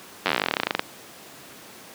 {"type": "slowing click train", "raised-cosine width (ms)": 0.3, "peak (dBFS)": -4, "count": 24, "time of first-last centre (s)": [0.26, 0.794], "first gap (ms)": 10, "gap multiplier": 1.07, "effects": ["pink hiss -44 dBFS RMS until 1.94 s", "high-pass 200 Hz 12 dB/octave"]}